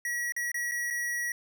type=tone with dropouts; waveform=square; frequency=1920 Hz; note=B6; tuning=49 cents flat; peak=-30 dBFS; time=0.05-1.32 s; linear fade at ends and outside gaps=2 ms; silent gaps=0.322-0.364 / 0.517-0.543 / 0.713-0.718 / 0.903-0.907 s; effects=none